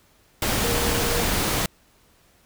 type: tone in noise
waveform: sine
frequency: 472.4 Hz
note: A#4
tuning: 23 cents sharp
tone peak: -28 dBFS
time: 0.64-1.23 s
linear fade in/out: 2 ms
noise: pink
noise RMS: -23 dBFS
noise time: 0.42-1.66 s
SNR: -8 dB
effects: pink hiss -59 dBFS RMS until 2.45 s